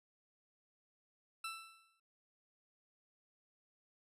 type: tone with exponential decay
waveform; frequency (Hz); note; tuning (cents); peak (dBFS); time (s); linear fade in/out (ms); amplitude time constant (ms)
20% pulse; 1331; E6; +16; -34; 1.44-2; 5; 120
effects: resampled to 32000 Hz